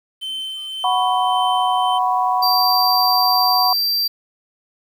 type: tone with tremolo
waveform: triangle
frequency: 3083 Hz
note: G7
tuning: 29 cents flat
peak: -22 dBFS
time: 0.21-1.99 s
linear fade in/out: 20 ms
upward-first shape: sine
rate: 1.8 Hz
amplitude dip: 35%
type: chord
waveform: sine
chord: F# suspended fourth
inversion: none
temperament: equal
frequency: 740 / 987.8 / 1108.7 Hz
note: F#5 / B5 / C#6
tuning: 0 / 0 / 0 cents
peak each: -18 / -19 / -23 dBFS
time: 0.84-3.73 s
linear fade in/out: 2 ms
type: tone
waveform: square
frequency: 4699 Hz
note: D8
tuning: in tune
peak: -17 dBFS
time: 2.42-4.08 s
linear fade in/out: 10 ms
effects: 8-bit